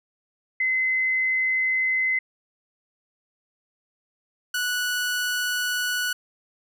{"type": "tone pair in turn", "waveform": ["sine", "sawtooth"], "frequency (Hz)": [2048, 1474.7], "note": ["C7", "F#6"], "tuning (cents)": [-38, -6], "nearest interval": "tritone", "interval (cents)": 568, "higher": "first", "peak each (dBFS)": -20, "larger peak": "neither", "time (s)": [[0.6, 2.19], [4.54, 6.13]], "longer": "neither", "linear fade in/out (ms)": 5, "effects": []}